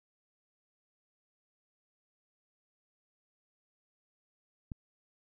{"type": "click", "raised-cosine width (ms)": 5, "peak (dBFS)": -27, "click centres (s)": 4.718, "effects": []}